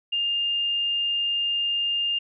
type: tone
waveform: sine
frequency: 2811 Hz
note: F7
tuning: 11 cents sharp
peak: -22 dBFS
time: 0.12-2.19 s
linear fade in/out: 10 ms
effects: none